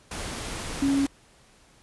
sine tone in noise, 276.6 Hz, C#4, 4 cents flat, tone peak -20 dBFS, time 0.82-1.06 s, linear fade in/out 5 ms, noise pink, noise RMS -34 dBFS, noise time 0.11-1.07 s, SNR +11 dB, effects pink hiss -57 dBFS RMS until 1.82 s + resampled to 24000 Hz

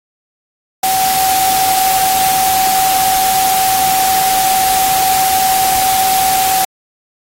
sine tone in noise, 760 Hz, F#5, 46 cents sharp, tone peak -12 dBFS, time 0.83-6.65 s, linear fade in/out 5 ms, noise white, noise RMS -17 dBFS, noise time 0.83-6.65 s, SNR +2 dB, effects AAC 48 kbps

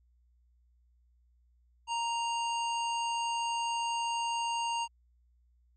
harmonic tone, 932.3 Hz, A#5, in tune, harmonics 1 / 3 / 5 / 7 / 9, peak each -31 / -37 / -47 / -45 / -49 dBFS, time 1.87-4.88 s, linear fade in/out 50 ms, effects added 60 Hz sine -64 dBFS peak until 5.76 s

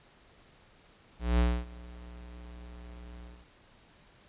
square tone with ADSR envelope, 59.9 Hz, A#1, 48 cents sharp, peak -22 dBFS, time 1.19-3.48 s, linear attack 200 ms, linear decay 260 ms, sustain -23 dB, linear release 240 ms, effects pink hiss -60 dBFS RMS until 4.28 s + resampled to 8000 Hz

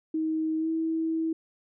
sine tone with pitch glide, 316.5 to 323.5 Hz, D#4 to E4, +30 to -32 cents, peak -25 dBFS, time 0.14-1.33 s, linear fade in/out 5 ms, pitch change +38 cents, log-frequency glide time 0.58-0.69 s, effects none

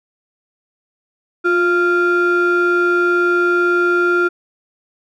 triangle ring-modulated tone, 519 Hz, C5, 14 cents flat, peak -7 dBFS, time 1.44-4.29 s, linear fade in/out 20 ms, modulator 872 Hz, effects none

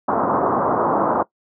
white low-pass noise, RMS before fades -18 dBFS, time 0.08-1.23 s, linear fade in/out 5 ms, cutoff 1200 Hz, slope 48 dB/octave, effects noise-tail reverb RT60 0.1 s tail -20 dB re dry + high-pass 200 Hz 12 dB/octave

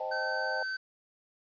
sine chord, A half-diminished seventh, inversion first, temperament equal, 523.3 / 622.3 / 784 / 880 Hz, C5 / Eb5 / G5 / A5, 0 / 0 / 0 / 0 cents, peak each -37 / -37 / -38 / -39 dBFS, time 0-0.63 s, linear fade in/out 5 ms
square tone, 1535 Hz, G6, 37 cents flat, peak -33 dBFS, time 0.11-0.77 s, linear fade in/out 10 ms
effects resampled to 11025 Hz + 10-bit

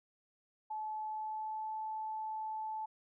sine tone with pitch glide, 863 to 871 Hz, A5 to A5, -34 to -18 cents, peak -37 dBFS, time 0.7-2.86 s, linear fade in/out 10 ms, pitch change +16 cents, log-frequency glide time 1.04-1.75 s, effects none

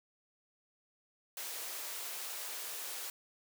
white high-pass noise, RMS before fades -42 dBFS, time 1.37-3.1 s, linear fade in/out 2 ms, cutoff 380 Hz, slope 24 dB/octave, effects none

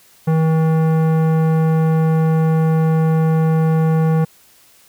sine tone with tanh clipping, 160 Hz, D#3, 49 cents sharp, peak -14 dBFS, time 0.27-4.25 s, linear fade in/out 10 ms, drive 16 dB, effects white hiss -50 dBFS RMS until 4.88 s

